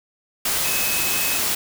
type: tone in noise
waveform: sine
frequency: 2569 Hz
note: E7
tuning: 45 cents flat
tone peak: -27 dBFS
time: 0.64-1.38 s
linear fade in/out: 5 ms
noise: white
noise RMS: -22 dBFS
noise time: 0.45-1.55 s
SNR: -8 dB
effects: none